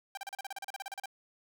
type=tone bursts; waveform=sawtooth; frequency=787 Hz; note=G5; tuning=7 cents sharp; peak=-34 dBFS; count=16; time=0.15-1.058 s; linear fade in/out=2 ms; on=23 ms; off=36 ms; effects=none